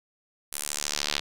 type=tone with band-pass filter sweep; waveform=sawtooth; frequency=73.42 Hz; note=D2; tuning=in tune; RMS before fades=-31 dBFS; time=0.52-1.2 s; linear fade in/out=10 ms; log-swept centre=11000 to 3700 Hz; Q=1.7; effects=none